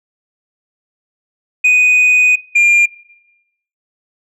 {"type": "tone pair in turn", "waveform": "sine", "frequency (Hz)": [2489, 2400], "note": ["D#7", "D7"], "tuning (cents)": [0, 37], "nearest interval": "minor second", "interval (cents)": 63, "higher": "first", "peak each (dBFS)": -4, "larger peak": "neither", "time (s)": [[1.64, 2.36], [2.55, 2.86]], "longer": "first", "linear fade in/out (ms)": 10, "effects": ["noise-tail reverb RT60 0.9 s tail -21 dB re dry", "tanh soft clip ceiling -6 dBFS"]}